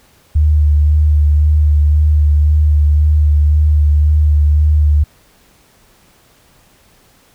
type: tone with vibrato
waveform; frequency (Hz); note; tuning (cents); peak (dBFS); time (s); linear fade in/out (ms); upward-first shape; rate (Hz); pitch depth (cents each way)
sine; 75; D2; +37; -7; 0.35-5.04; 10; sine; 1.9; 23
effects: pink hiss -50 dBFS RMS until 7.34 s